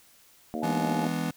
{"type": "harmonic tone", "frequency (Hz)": 77.78, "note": "D#2", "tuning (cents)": 0, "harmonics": [3, 4, 5, 6, 7, 8, 9], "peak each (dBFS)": [-33, -36, -39, -43, -42, -40, -37], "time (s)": [0.54, 1.07], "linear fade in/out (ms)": 0}
{"type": "tone", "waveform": "sine", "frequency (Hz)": 850, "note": "G#5", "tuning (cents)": 40, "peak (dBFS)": -31, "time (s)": [0.62, 1.06], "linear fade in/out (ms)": 10}
{"type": "chord", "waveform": "square", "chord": "E dominant seventh", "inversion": "none", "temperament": "just", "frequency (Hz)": [164.81, 206, 247.2, 296.7], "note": ["E3", "G#3", "B3", "D4"], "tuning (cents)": [0, -14, 2, 18], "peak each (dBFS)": [-32, -36, -33, -37], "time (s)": [0.63, 1.31], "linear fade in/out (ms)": 5}
{"effects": ["white hiss -58 dBFS RMS until 1.36 s"]}